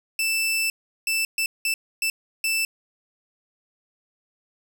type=tone bursts at uneven times; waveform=sawtooth; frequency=2650 Hz; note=E7; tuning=9 cents sharp; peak=-18 dBFS; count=6; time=0.19-0.7 / 1.07-1.25 / 1.38-1.46 / 1.65-1.74 / 2.02-2.1 / 2.44-2.65 s; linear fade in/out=2 ms; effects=none